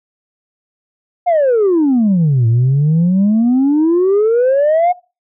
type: exponential two-way sweep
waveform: sine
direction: down then up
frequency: 731 to 112 to 731 Hz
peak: -7 dBFS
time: 1.26-4.93 s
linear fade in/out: 20 ms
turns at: 2.47 s
effects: noise-tail reverb RT60 0.3 s tail -22 dB re dry + tanh soft clip ceiling -7 dBFS